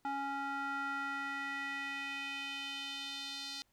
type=tone with band-pass filter sweep; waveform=square; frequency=277.2 Hz; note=C#4; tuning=in tune; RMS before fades=-40 dBFS; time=0.05-3.62 s; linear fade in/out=0 ms; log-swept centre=990 to 4400 Hz; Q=2.9; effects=pink hiss -75 dBFS RMS until 3.72 s